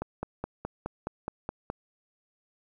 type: click train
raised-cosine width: 1 ms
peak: -18 dBFS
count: 9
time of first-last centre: 0.02-1.701 s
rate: 4.76 Hz
effects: 10-bit